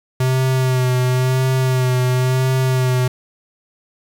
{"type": "tone with vibrato", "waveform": "square", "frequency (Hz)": 128.5, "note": "C3", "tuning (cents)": -31, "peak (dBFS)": -15, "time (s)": [0.2, 3.08], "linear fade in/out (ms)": 5, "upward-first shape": "sine", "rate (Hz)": 0.96, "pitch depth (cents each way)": 29, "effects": ["7-bit"]}